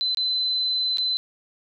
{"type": "tone with dropouts", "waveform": "sine", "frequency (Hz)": 4040, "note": "B7", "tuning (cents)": 39, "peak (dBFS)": -21, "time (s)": [0.01, 1.17], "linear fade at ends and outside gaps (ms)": 0, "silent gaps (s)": [[0.147, 0.172], [0.972, 0.983]], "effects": []}